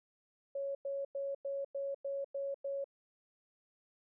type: tone bursts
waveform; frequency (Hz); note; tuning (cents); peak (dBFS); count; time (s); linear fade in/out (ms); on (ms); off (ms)
sine; 554.4; C#5; 0; -35; 8; 0.55-2.843; 5; 200; 99
effects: none